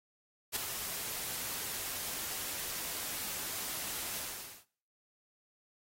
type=noise with ADSR envelope; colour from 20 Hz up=white; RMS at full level=-31 dBFS; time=0.52-4.65 s; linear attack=43 ms; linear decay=4 ms; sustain=-8 dB; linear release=480 ms; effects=noise-tail reverb RT60 0.5 s tail -21 dB re dry + AAC 48 kbps